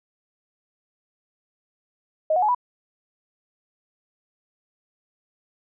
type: tone with pitch steps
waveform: sine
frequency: 627 / 728.6 / 846.7 / 983.9 Hz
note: D#5 / F#5 / G#5 / B5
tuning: +13 / -27 / +33 / -7 cents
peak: -17 dBFS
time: 2.3-2.548 s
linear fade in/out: 5 ms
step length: 62 ms
effects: none